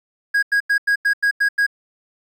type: tone bursts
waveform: triangle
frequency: 1644 Hz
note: G#6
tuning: 18 cents flat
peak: -12 dBFS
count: 8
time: 0.34-1.666 s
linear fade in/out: 10 ms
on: 87 ms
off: 90 ms
effects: 9-bit